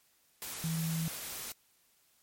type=tone in noise; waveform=sine; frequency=162.6 Hz; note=E3; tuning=23 cents flat; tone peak=-31 dBFS; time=0.64-1.08 s; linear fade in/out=0 ms; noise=white; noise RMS=-41 dBFS; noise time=0.42-1.52 s; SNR=+7 dB; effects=white hiss -69 dBFS RMS until 2.22 s + MP3 64 kbps